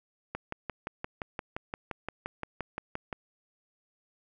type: click train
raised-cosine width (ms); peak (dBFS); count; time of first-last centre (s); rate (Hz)
0.5; -19; 17; 0.35-3.128; 5.76
effects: none